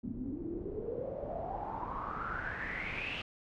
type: noise with low-pass filter sweep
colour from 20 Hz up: pink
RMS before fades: -39 dBFS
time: 0.03-3.22 s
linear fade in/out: 5 ms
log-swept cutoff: 230 to 2900 Hz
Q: 8.9
effects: none